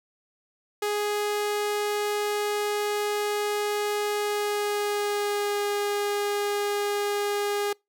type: tone with pitch glide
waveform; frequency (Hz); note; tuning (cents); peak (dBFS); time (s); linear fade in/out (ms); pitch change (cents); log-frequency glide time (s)
sawtooth; 415.3 to 409.6; G#4 to G#4; 0 to -24; -21; 0.82-7.73; 5; -24; 4.18-5.64
effects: noise-tail reverb RT60 0.2 s tail -26 dB re dry